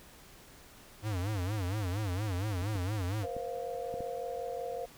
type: tone with vibrato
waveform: square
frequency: 98 Hz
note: G2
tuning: in tune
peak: -32 dBFS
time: 1.02-3.27 s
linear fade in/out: 50 ms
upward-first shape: sine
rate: 4.3 Hz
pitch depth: 190 cents each way
type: clicks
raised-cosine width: 3 ms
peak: -30 dBFS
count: 5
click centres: 2.622 / 2.756 / 3.366 / 3.941 / 4.006 s
type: chord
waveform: sine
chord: Bb suspended second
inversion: none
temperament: equal with one note detuned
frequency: 477.9 / 523.3 / 698.5 Hz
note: Bb4 / C5 / F5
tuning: +43 / 0 / 0 cents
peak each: -39 / -39 / -40 dBFS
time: 3.23-4.86 s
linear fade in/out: 10 ms
effects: pink hiss -55 dBFS RMS until 4.97 s